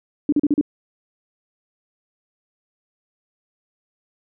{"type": "tone bursts", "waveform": "sine", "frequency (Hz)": 292.7, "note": "D4", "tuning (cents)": -6, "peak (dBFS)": -13, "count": 5, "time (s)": [0.29, 0.612], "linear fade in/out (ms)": 2, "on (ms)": 34, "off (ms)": 38, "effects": []}